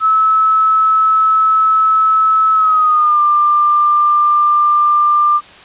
sine tone with pitch glide, 1300 to 1192.1 Hz, E6 to D6, -24 to +26 cents, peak -8 dBFS, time 0-5.41 s, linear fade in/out 50 ms, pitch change -150 cents, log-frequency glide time 2.53-3.21 s, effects white hiss -38 dBFS RMS until 5.64 s + resampled to 8000 Hz

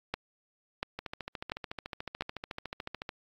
two click trains, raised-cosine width 0.3 ms, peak -15 / -21 dBFS, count 4 / 30, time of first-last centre 0.14-2.209 / 0.99-3.091 s, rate 1.45 / 13.8 Hz, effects AAC 48 kbps

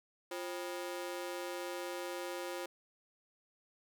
sawtooth ring-modulated tone, 442.3 Hz, A4, 9 cents sharp, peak -32 dBFS, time 0.31-2.66 s, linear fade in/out 5 ms, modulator 92 Hz, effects none

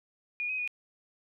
sine tone with pitch steps, 2441 / 2525 / 2460 Hz, D#7 / D#7 / D#7, -34 / +25 / -20 cents, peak -30 dBFS, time 0.4-0.676 s, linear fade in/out 0 ms, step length 92 ms, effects none

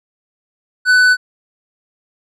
sine tone with tanh clipping, 1497 Hz, F#6, 20 cents sharp, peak -9 dBFS, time 0.85-1.17 s, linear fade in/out 50 ms, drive 10 dB, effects none

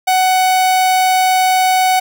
45% pulse tone, 746 Hz, F#5, 14 cents sharp, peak -10 dBFS, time 0.07-2 s, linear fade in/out 10 ms, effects none

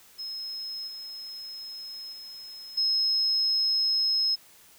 sine tone with level steps, 5160 Hz, E8, 38 cents flat, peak -33 / -37 / -40 / -22 dBFS, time 0.18-4.36 s, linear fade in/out 20 ms, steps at 0.87 / 2.12 / 2.77 s, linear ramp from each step 10 ms, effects white hiss -55 dBFS RMS until 4.78 s

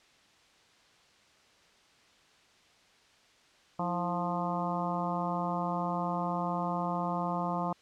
harmonic tone with a mistuned harmonic, 175.6 Hz, F3, 10 cents sharp, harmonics 1 / 2 / 3 / 4 / 5 / 6 / 7, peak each -34 / -41 / -40 / -36 / -37 / -37 / -41 dBFS, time 3.79-7.73 s, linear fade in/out 5 ms, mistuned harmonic 2, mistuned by -99 cents, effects white hiss -62 dBFS RMS until 7.81 s + low-pass 5000 Hz 12 dB/octave

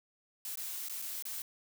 blue noise with dropouts, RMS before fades -40 dBFS, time 0.45-1.42 s, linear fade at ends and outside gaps 1 ms, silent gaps 0.556-0.573 / 0.885-0.896 / 1.018-1.022 / 1.224-1.253 s, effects none

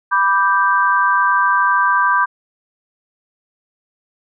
sine chord, G major, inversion first, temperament equal, 987.8 / 1174.7 / 1568 Hz, B5 / D6 / G6, 0 / 0 / 0 cents, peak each -16 dBFS, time 0.11-2.26 s, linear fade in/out 20 ms, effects none

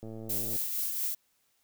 click train, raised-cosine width 2 ms, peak -30 dBFS, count 60, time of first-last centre 0.03-0.562 s, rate 111 Hz
violet noise with tremolo, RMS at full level -31 dBFS, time 0.29-1.15 s, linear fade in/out 10 ms, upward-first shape sine, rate 4.3 Hz, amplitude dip 35%
effects white hiss -72 dBFS RMS until 1.63 s

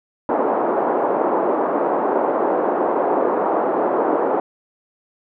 pink band-pass noise, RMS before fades -19 dBFS, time 0.29-4.4 s, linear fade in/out 2 ms, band 320 to 1000 Hz, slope 24 dB/octave, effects none

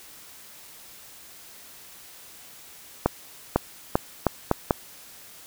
accelerating click train, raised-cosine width 1 ms, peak -4 dBFS, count 6, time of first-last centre 3.06-4.708 s, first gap 500 ms, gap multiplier 0.79, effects white hiss -47 dBFS RMS until 5.46 s

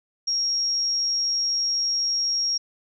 sine tone, 5588 Hz, F8, in tune, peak -21 dBFS, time 0.27-2.58 s, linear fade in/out 10 ms, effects none

